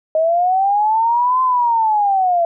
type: linear two-way sweep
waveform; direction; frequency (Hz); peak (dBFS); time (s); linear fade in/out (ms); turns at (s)
sine; up then down; 624 to 1036 to 669; -12; 0.15-2.45; 2; 1.42
effects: none